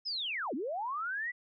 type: linear two-way sweep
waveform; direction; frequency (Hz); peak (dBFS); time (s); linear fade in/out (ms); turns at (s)
sine; down then up; 5274 to 224.7 to 2000; -33; 0.05-1.32; 20; 0.54
effects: none